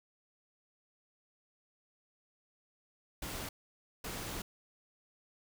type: noise bursts at uneven times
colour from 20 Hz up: pink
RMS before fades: -41 dBFS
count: 2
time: 3.22-3.49 / 4.04-4.42 s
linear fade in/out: 5 ms
effects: none